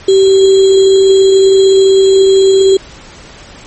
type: tone with sample-and-hold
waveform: sine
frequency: 385.7 Hz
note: G4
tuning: 28 cents flat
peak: -3 dBFS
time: 0.08-2.77 s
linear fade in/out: 5 ms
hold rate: 3675 Hz
effects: pink hiss -34 dBFS RMS until 3.66 s + MP3 32 kbps